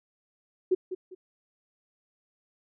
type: tone with echo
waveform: sine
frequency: 370 Hz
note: F#4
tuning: in tune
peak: -19 dBFS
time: 0.71-0.75 s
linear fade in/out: 10 ms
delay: 200 ms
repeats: 2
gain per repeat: -11 dB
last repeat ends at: 1.15 s
effects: none